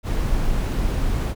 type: noise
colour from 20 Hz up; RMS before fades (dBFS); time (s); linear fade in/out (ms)
brown; -21; 0.03-1.35; 50
effects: none